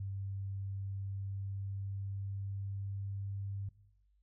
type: tone with pitch glide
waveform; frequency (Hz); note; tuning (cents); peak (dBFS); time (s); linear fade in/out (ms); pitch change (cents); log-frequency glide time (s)
sine; 97.8 to 98.94; G2 to G2; -4 to +17; -37; 0-3.69; 5; +21; 0.82-3.36
effects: noise-tail reverb RT60 0.7 s tail -18 dB re dry + added 50 Hz sine -68 dBFS peak until 4.22 s